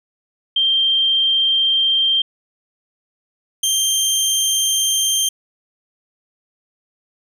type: tone pair in turn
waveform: sine / 20% pulse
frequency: 3164 / 3164 Hz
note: G7 / G7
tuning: +15 / +15 cents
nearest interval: unison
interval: 0 cents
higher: neither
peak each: -13 / -10 dBFS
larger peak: second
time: 0.56-2.22 / 3.63-5.29 s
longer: neither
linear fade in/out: 5 ms
effects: none